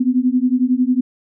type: beating tone pair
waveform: sine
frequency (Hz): 246.9 / 257.9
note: B3 / C4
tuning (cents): 0 / -25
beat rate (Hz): 11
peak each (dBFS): -16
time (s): 0-1.01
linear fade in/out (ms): 10
effects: none